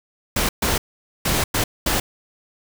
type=noise bursts at uneven times; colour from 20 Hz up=pink; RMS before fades=-20 dBFS; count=5; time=0.36-0.49 / 0.62-0.78 / 1.25-1.44 / 1.54-1.64 / 1.86-2 s; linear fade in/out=5 ms; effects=none